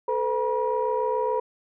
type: tone cluster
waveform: sine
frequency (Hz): 438.9 / 506 / 962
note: A4 / B4 / B5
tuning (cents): -4 / +42 / -46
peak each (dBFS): -26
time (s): 0.08-1.4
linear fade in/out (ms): 5
effects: tanh soft clip ceiling -14 dBFS